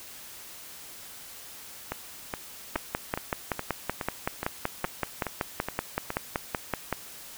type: two click trains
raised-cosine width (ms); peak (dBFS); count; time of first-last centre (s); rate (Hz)
0.5; -15 / -11; 11 / 23; 1.92-6.104 / 2.76-6.927; 2.39 / 5.28
effects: white hiss -45 dBFS RMS until 7.37 s